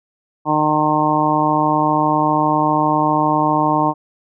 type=harmonic tone; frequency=152.5 Hz; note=D#3; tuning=34 cents flat; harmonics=1 / 2 / 3 / 4 / 5 / 6 / 7; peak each=-24 / -19 / -29 / -23 / -21 / -18 / -20 dBFS; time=0.45-3.94 s; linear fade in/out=50 ms; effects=none